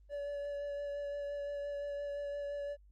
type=tone with vibrato; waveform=triangle; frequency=573 Hz; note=D5; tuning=43 cents flat; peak=-35 dBFS; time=0.09-2.77 s; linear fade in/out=50 ms; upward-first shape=sine; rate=5.8 Hz; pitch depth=13 cents each way; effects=added 50 Hz sine -58 dBFS peak until 2.91 s + Opus 24 kbps